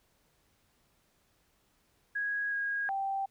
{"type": "tone with pitch steps", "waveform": "sine", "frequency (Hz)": [1655, 1638, 782], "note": ["G#6", "G#6", "G5"], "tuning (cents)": [-6, -24, -4], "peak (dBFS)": -30, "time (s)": [2.15, 3.26], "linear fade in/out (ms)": 10, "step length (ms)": 370, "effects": ["pink hiss -71 dBFS RMS until 3.3 s"]}